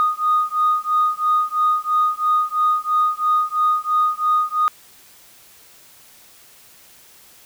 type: beating tone pair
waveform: sine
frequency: 1235 / 1238 Hz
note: D#6 / D#6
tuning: -13 / -9 cents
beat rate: 3 Hz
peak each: -18 dBFS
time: 0-4.68 s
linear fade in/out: 0 ms
effects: tanh soft clip ceiling -9 dBFS + white hiss -48 dBFS RMS until 7.45 s